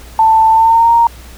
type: tone with pitch glide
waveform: sine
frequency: 887 to 931.1 Hz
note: A5 to A#5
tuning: +14 to -2 cents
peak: -5 dBFS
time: 0.19-1.07 s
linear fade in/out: 2 ms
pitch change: +84 cents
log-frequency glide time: 0.5-0.92 s
effects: added 60 Hz sine -33 dBFS peak until 1.37 s + pink hiss -38 dBFS RMS until 1.37 s